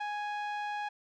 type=tone with low-pass filter; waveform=sawtooth; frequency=830.6 Hz; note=G#5; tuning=in tune; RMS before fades=-36 dBFS; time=0-0.89 s; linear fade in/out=10 ms; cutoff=2500 Hz; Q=0.75; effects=none